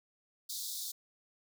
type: high-pass noise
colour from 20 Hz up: pink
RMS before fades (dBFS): -40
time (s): 0.49-0.92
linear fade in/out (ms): 10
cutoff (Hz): 3600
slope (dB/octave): 96
effects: none